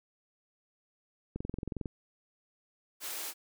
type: click train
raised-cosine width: 3 ms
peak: -23 dBFS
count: 12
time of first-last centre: 1.36-1.858 s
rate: 22.1 Hz
type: high-pass noise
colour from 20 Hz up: white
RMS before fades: -39 dBFS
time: 3-3.34 s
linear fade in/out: 50 ms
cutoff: 270 Hz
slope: 48 dB/octave
effects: none